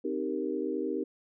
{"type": "chord", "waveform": "sine", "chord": "C minor seventh", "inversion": "none", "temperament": "equal", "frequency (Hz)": [261.6, 311.1, 392, 466.2], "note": ["C4", "Eb4", "G4", "Bb4"], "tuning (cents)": [0, 0, 0, 0], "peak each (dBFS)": [-36, -34, -34, -36], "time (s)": [0.04, 1.04], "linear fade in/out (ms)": 10, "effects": []}